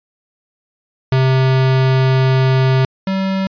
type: tone pair in turn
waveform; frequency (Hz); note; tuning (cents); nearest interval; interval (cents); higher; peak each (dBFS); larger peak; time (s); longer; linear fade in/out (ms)
square; 131.4 / 191.88; C3 / G3; +8 / -37; perfect fifth; 655; second; -11 / -16; first; 1.12-2.85 / 3.07-3.47; first; 2
effects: resampled to 11025 Hz